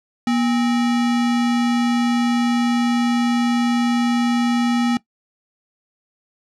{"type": "tone with sample-and-hold", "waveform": "sine", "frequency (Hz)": 240, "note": "B3", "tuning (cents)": -49, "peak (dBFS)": -15, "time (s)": [0.27, 4.97], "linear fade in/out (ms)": 2, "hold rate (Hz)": 1050, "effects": ["noise-tail reverb RT60 0.1 s tail -19 dB re dry", "low-pass 6000 Hz 12 dB/octave"]}